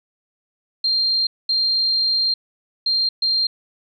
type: tone bursts at uneven times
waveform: sine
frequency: 4186 Hz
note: C8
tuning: in tune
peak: -16 dBFS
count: 4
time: 0.84-1.27 / 1.49-2.34 / 2.86-3.09 / 3.22-3.47 s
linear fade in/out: 5 ms
effects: none